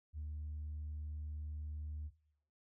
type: tone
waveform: sine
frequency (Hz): 75.7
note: D#2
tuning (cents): -47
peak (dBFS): -39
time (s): 0.13-2.11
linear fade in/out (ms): 50
effects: noise-tail reverb RT60 0.7 s tail -20 dB re dry + tanh soft clip ceiling -38 dBFS